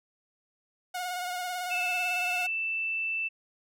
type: tone with vibrato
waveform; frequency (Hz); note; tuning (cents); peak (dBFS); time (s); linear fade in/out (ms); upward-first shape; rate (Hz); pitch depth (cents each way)
sawtooth; 722; F#5; -43; -28; 0.94-2.47; 10; sine; 18; 33
type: tone with pitch glide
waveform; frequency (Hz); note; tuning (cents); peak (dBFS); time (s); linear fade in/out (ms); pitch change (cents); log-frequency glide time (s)
sine; 2637 to 2655; E7 to E7; 0 to +12; -28; 1.7-3.29; 20; +12; 1.84-2.53
effects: none